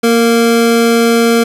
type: tone pair together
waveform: square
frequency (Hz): 233.1 / 461.9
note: A#3 / A#4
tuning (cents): 0 / -16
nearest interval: octave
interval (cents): 1184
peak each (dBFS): -11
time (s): 0.03-1.44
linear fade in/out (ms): 10
effects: resampled to 32000 Hz + 7-bit